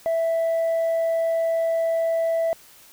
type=tone with tanh clipping; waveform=sine; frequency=659.3 Hz; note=E5; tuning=in tune; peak=-20 dBFS; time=0.06-2.53 s; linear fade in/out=0 ms; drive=1 dB; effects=white hiss -50 dBFS RMS until 2.92 s